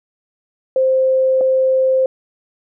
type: tone pair in turn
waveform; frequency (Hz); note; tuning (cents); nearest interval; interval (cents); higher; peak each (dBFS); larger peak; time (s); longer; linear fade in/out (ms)
sine; 523.3 / 523.3; C5 / C5; 0 / 0; unison; 0; neither; -11; neither; 0.76-1.41 / 1.41-2.06; neither; 2
effects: none